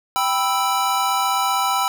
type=chord; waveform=square; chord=E minor; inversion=first; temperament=equal; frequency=784 / 987.8 / 1318.5 Hz; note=G5 / B5 / E6; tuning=0 / 0 / 0 cents; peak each=-23 dBFS; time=0.16-1.88 s; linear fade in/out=0 ms; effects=none